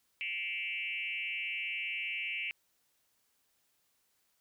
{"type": "tone with frequency modulation", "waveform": "sine", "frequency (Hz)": 2500, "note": "D#7", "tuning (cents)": 8, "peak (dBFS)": -34, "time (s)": [0.21, 2.51], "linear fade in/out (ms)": 0, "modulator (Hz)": 185, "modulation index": 1.9, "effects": ["white hiss -75 dBFS RMS until 4.4 s"]}